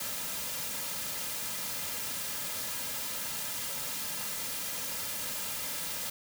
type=noise with comb filter; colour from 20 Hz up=white; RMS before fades=-36 dBFS; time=0-6.1 s; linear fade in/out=5 ms; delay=2.7 ms; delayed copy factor=-0.55; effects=none